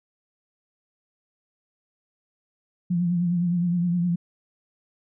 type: tone with vibrato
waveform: sine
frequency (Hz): 174.61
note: F3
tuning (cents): 0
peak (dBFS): -20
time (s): 2.9-4.16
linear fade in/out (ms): 10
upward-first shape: triangle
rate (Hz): 9.7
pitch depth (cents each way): 60
effects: none